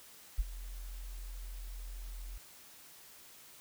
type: tone with ADSR envelope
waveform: sine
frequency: 42.89 Hz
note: F1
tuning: 31 cents flat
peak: -22 dBFS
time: 0.38-2.38 s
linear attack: 17 ms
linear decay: 27 ms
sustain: -19 dB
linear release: 5 ms
effects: tanh soft clip ceiling -23 dBFS + white hiss -56 dBFS RMS until 3.6 s